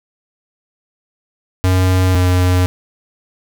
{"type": "tone pair in turn", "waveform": "square", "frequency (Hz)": [92.5, 90.7], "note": ["F#2", "F#2"], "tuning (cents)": [0, -34], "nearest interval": "unison", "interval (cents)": 34, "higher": "first", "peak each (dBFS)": -11, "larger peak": "neither", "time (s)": [[1.64, 2.15], [2.15, 2.66]], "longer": "neither", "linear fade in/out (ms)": 0, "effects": []}